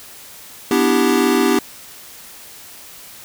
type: chord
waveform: square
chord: E minor seventh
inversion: second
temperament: equal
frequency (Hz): 246.9 / 293.7 / 329.6 / 392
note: B3 / D4 / E4 / G4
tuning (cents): 0 / 0 / 0 / 0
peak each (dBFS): -19 / -20 / -21 / -18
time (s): 0.71-1.59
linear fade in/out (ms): 2
effects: white hiss -39 dBFS RMS until 3.24 s